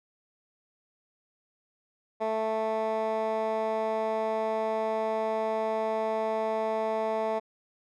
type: tone with band-pass filter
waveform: 15% pulse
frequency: 220 Hz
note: A3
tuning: in tune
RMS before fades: -29 dBFS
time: 2.2-7.4 s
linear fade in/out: 20 ms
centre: 710 Hz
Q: 1.5
effects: none